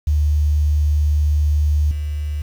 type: tone with level steps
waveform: sine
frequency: 74.6 Hz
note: D2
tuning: 28 cents sharp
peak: -13 / -20 dBFS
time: 0.07-2.42 s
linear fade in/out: 5 ms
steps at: 1.91 s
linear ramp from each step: 2 ms
effects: 7-bit